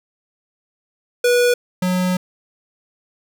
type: tone pair in turn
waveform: square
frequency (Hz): 487.1 / 182.46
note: B4 / F#3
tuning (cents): -24 / -24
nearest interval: octave + perfect fourth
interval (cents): 1700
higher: first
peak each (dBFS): -13 / -17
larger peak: first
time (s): 1.24-1.54 / 1.82-2.17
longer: second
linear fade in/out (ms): 5
effects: none